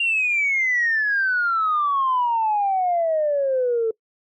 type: exponential sweep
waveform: sine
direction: down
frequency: 2800 to 440 Hz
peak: -17 dBFS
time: 0-3.91 s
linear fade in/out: 5 ms
effects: noise-tail reverb RT60 0.1 s tail -23 dB re dry + tanh soft clip ceiling -13 dBFS